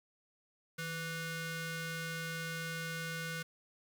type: ring-modulated tone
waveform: sawtooth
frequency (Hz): 659.3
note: E5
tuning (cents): 0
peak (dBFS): -31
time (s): 0.78-3.43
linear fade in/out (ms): 10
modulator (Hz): 820
effects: 10-bit